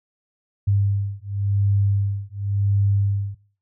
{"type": "beating tone pair", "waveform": "sine", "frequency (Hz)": [99.6, 100.52], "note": ["G2", "G2"], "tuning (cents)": [28, 44], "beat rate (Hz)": 0.92, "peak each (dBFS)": -21, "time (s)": [0.67, 3.35], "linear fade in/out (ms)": 10, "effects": ["noise-tail reverb RT60 0.4 s tail -19 dB re dry"]}